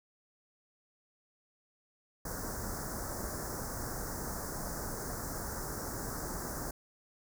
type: band-stop noise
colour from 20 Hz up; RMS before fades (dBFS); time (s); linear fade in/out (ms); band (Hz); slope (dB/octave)
pink; -39; 2.25-6.71; 5; 1700 to 5200; 48
effects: none